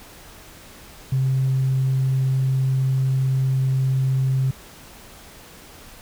sine tone, 132.3 Hz, C3, 20 cents sharp, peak -16 dBFS, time 1.12-4.51 s, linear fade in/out 5 ms, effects tanh soft clip ceiling -13 dBFS + pink hiss -44 dBFS RMS until 6.01 s

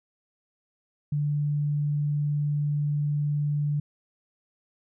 sine tone, 146.83 Hz, D3, in tune, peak -23 dBFS, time 1.12-3.8 s, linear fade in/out 5 ms, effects none

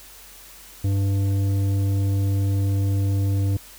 sine tone with tanh clipping, 98.5 Hz, G2, 9 cents sharp, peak -20 dBFS, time 0.84-3.57 s, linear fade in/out 5 ms, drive 10 dB, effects added 46 Hz sine -52 dBFS peak until 3.78 s + white hiss -45 dBFS RMS until 3.78 s

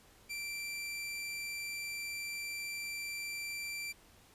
sawtooth tone, 2349 Hz, D7, in tune, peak -35 dBFS, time 0.29-3.93 s, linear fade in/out 20 ms, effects pink hiss -62 dBFS RMS until 4.34 s + resampled to 32000 Hz

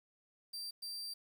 40% pulse tone bursts at uneven times, 4699 Hz, D8, in tune, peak -40 dBFS, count 2, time 0.53-0.71 / 0.82-1.14 s, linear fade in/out 10 ms, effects 11-bit

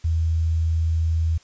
sine tone with quantisation, 81.4 Hz, E2, 21 cents flat, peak -18 dBFS, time 0.04-1.38 s, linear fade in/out 10 ms, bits 8, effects white hiss -55 dBFS RMS until 1.43 s + resampled to 16000 Hz

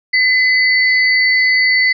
sine tone pair together, 2022 / 4501 Hz, B6 / C#8, +40 / +26 cents, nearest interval octave + major second, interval 1386 cents, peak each -10 / -18 dBFS, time 0.13-1.93 s, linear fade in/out 10 ms, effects none

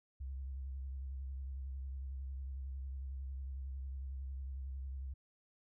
sine tone with vibrato, 66.7 Hz, C2, 34 cents sharp, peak -40 dBFS, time 0.2-5.14 s, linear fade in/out 10 ms, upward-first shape triangle, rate 11 Hz, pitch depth 65 cents each way, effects none

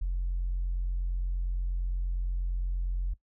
sine tone, 44.29 Hz, F1, 25 cents sharp, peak -26 dBFS, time 0.01-3.14 s, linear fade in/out 10 ms, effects noise-tail reverb RT60 0.1 s tail -19 dB re dry + tanh soft clip ceiling -24 dBFS

